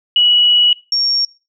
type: tone pair in turn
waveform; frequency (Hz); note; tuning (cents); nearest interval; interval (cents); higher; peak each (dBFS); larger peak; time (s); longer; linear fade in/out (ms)
sine; 2929 / 5529; F#7 / F8; -18 / -18; major seventh; 1100; second; -8 / -12; first; 0.16-0.73 / 0.92-1.25; first; 2
effects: noise-tail reverb RT60 0.3 s tail -21 dB re dry